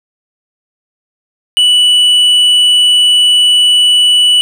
sine tone with hard clipping, 2960 Hz, F#7, in tune, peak -6 dBFS, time 1.57-4.41 s, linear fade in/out 0 ms, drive 4 dB, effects none

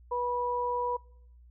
sine tone pair together, 488.5 / 977 Hz, B4 / B5, -19 / -19 cents, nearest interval octave, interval 1200 cents, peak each -32 / -30 dBFS, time 0.11-0.97 s, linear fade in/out 10 ms, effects noise-tail reverb RT60 0.8 s tail -26 dB re dry + added 60 Hz sine -52 dBFS peak until 1.5 s

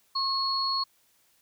sine tone pair together, 1082 / 4337 Hz, C#6 / C#8, -42 / -39 cents, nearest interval 2 octaves, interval 2403 cents, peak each -29 / -27 dBFS, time 0.15-0.84 s, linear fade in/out 10 ms, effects white hiss -66 dBFS RMS until 1.41 s

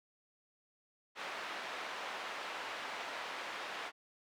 pink band-pass noise, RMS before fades -43 dBFS, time 1.15-3.92 s, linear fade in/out 50 ms, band 720 to 2900 Hz, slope 12 dB/octave, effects none

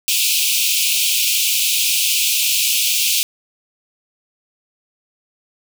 pink high-pass noise, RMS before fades -17 dBFS, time 0.08-3.23 s, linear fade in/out 0 ms, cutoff 2400 Hz, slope 96 dB/octave, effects none

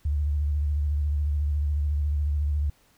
sine tone with vibrato, 73.42 Hz, D2, in tune, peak -22 dBFS, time 0.05-2.7 s, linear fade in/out 5 ms, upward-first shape square, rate 14 Hz, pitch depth 46 cents each way, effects pink hiss -62 dBFS RMS until 2.97 s

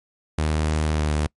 sawtooth tone with pitch glide, 77.3 to 75.49 Hz, D#2 to D2, -11 to +48 cents, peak -16 dBFS, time 0.38-1.27 s, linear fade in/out 5 ms, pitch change -41 cents, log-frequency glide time 0.94-1.06 s, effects noise-tail reverb RT60 0.1 s tail -25 dB re dry + MP3 48 kbps

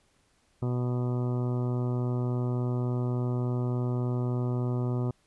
harmonic tone, 123.47 Hz, B2, in tune, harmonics 1 / 2 / 3 / 4 / 5 / 6 / 7 / 8 / 9 / 10, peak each -27 / -34 / -36 / -43 / -44 / -48 / -50 / -49 / -53 / -49 dBFS, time 0.62-5.11 s, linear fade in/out 5 ms, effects pink hiss -68 dBFS RMS until 5.26 s + resampled to 24000 Hz

